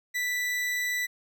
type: tone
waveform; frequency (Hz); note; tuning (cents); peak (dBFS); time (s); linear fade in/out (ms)
40% pulse; 1975.5; B6; 0; -26; 0.14-1.07; 20
effects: none